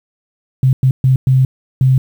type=tone bursts at uneven times; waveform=sine; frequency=130.81 Hz; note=C3; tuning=in tune; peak=-7 dBFS; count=5; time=0.63-0.73 / 0.83-0.91 / 1.04-1.16 / 1.27-1.45 / 1.81-1.98 s; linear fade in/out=2 ms; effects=7-bit